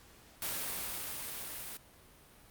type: noise with level ramp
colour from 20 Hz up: white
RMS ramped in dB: -36 to -44 dBFS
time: 0.42-1.77 s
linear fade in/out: 2 ms
effects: pink hiss -59 dBFS RMS until 2.5 s + Opus 48 kbps